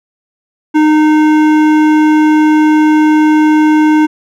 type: tone with hard clipping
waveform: triangle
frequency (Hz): 307.1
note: D#4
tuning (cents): -23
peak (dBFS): -7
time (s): 0.74-4.07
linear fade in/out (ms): 20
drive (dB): 17
effects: none